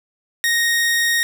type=tone; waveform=sawtooth; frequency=1864.7 Hz; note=A#6; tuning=in tune; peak=-12 dBFS; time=0.44-1.23 s; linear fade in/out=0 ms; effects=none